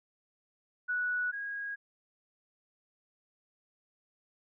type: tone pair in turn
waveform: sine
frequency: 1473 / 1642.2 Hz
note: F#6 / G#6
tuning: -8 / -20 cents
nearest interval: major second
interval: 188 cents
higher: second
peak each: -29 / -35 dBFS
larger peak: first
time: 0.88-1.32 / 1.32-1.76 s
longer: neither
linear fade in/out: 20 ms
effects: none